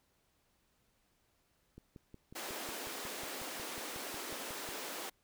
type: click train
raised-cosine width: 3 ms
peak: -38 dBFS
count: 17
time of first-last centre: 1.78-4.689 s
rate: 5.5 Hz
type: high-pass noise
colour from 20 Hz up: pink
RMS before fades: -43 dBFS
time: 2.35-5.1 s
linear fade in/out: 10 ms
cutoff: 280 Hz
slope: 24 dB/octave
effects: pink hiss -75 dBFS RMS until 5.23 s